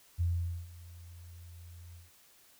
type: tone with ADSR envelope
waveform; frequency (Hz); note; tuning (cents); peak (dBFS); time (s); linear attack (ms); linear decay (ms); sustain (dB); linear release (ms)
sine; 86; F2; -26; -26; 0.18-2.11; 29; 460; -21; 160
effects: white hiss -62 dBFS RMS until 2.59 s